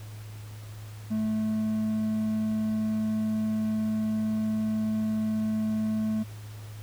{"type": "tone", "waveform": "triangle", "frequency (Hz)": 217.3, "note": "A3", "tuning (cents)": -21, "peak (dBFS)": -23, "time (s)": [1.1, 6.24], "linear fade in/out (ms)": 20, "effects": ["added 106 Hz sine -39 dBFS peak until 6.82 s", "pink hiss -51 dBFS RMS until 6.82 s"]}